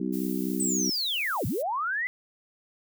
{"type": "harmonic tone", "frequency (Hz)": 63.8, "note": "C2", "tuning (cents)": -43, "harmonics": [3, 4, 5, 6], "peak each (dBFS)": [-31, -31, -32, -36], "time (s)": [0, 0.9], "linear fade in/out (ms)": 5}
{"type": "noise", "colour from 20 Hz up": "violet", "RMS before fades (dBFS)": -41, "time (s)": [0.12, 1.63], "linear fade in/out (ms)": 20}
{"type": "linear two-way sweep", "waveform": "sine", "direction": "down then up", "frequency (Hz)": [8230, 77.78, 2047], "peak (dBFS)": -26, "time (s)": [0.6, 2.07], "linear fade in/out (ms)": 0, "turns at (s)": 1.46}
{"effects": []}